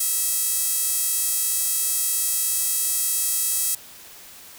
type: tone with high-pass filter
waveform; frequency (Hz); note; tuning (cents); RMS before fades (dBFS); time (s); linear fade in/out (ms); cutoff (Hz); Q
sawtooth; 651; E5; -22; -23; 0-3.75; 5; 9400; 1.2
effects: white hiss -44 dBFS RMS until 4.58 s